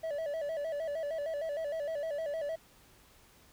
triangle tone with vibrato, 612 Hz, D#5, 29 cents flat, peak -31 dBFS, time 0.03-2.56 s, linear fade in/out 10 ms, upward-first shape square, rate 6.5 Hz, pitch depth 100 cents each way, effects pink hiss -61 dBFS RMS until 3.52 s

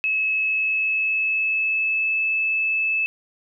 sine tone with pitch glide, 2586 to 2615 Hz, E7 to E7, -34 to -15 cents, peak -19 dBFS, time 0.04-3.06 s, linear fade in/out 0 ms, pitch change +19 cents, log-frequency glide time 0.35-2.24 s, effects none

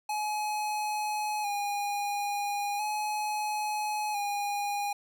square tone with vibrato, 830.6 Hz, G#5, in tune, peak -30 dBFS, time 0.09-4.93 s, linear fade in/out 5 ms, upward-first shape square, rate 0.37 Hz, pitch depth 31 cents each way, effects none

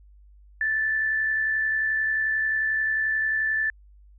sine tone with amplitude modulation, 1756 Hz, A6, 4 cents flat, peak -20 dBFS, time 0.61-3.7 s, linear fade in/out 2 ms, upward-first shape sine, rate 71.3 Hz, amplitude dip 35%, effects added 50 Hz sine -49 dBFS peak until 4.18 s

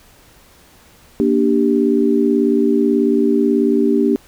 sine chord, G minor, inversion first, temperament equal with one note detuned, 235.4 / 293.7 / 392 Hz, Bb3 / D4 / G4, +17 / 0 / 0 cents, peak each -16 dBFS, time 1.2-4.16 s, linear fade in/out 0 ms, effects pink hiss -48 dBFS RMS until 4.27 s

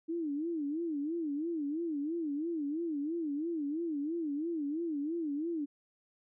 sine tone with vibrato, 311.1 Hz, D#4, in tune, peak -32 dBFS, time 0.08-5.66 s, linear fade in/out 20 ms, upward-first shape sine, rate 3 Hz, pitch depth 170 cents each way, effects none

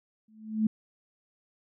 sine tone with exponential growth, 217.6 Hz, A3, 19 cents flat, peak -19 dBFS, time 0.28-0.67 s, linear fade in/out 5 ms, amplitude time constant 83 ms, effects none

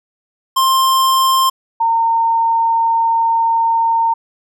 square / sine tone pair in turn, 1054 / 914.3 Hz, C6 / A#5, +12 / -34 cents, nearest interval major second, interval 246 cents, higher first, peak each -11 dBFS, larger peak neither, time 0.56-1.5 / 1.8-4.14 s, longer second, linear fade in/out 10 ms, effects none

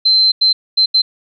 sine tone bursts at uneven times, 4100 Hz, C8, 36 cents flat, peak -8 dBFS, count 4, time 0.05-0.32 / 0.41-0.53 / 0.77-0.86 / 0.94-1.02 s, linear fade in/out 10 ms, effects none

